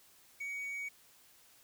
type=tone; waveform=triangle; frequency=2248 Hz; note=C#7; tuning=24 cents sharp; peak=-36 dBFS; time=0.4-0.89 s; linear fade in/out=10 ms; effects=white hiss -63 dBFS RMS until 1.63 s